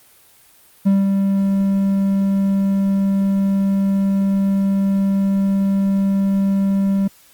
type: tone with ADSR envelope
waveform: triangle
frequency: 196 Hz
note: G3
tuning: in tune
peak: -8 dBFS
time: 0.85-7.08 s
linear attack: 20 ms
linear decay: 180 ms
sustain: -4 dB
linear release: 9 ms
effects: white hiss -50 dBFS RMS until 7.33 s + Opus 32 kbps